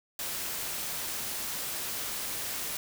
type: noise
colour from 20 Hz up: white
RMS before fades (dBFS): -35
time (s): 0.19-2.77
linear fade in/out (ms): 2
effects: none